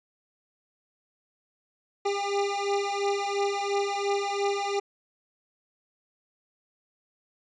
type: beating tone pair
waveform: 25% pulse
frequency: 400 / 402.9 Hz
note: G4 / G4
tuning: +35 / +48 cents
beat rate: 2.9 Hz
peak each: -25 dBFS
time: 2.05-4.8 s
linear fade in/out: 10 ms
effects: resampled to 16000 Hz